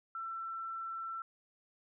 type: tone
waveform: sine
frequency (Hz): 1341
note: E6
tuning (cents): +29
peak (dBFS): -38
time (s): 0.15-1.22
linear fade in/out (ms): 2
effects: none